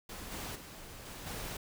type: noise with level steps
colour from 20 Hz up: pink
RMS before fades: -45 / -41 / -49 / -46 / -41 dBFS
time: 0.09-1.57 s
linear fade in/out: 5 ms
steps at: 0.31 / 0.55 / 1.05 / 1.26 s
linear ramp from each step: 10 ms
effects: none